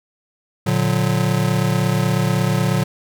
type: chord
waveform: square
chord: Bb augmented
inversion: none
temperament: just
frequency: 116.54 / 145.68 / 182.1 Hz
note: Bb2 / D3 / F#3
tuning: 0 / -14 / -27 cents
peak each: -21 dBFS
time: 0.66-2.84 s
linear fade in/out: 10 ms
effects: none